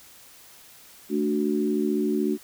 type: chord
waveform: sine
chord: D major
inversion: second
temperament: equal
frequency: 220 / 293.7 / 370 Hz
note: A3 / D4 / F#4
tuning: 0 / 0 / 0 cents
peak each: -26 dBFS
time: 1.09-2.38 s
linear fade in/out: 50 ms
effects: white hiss -50 dBFS RMS until 2.43 s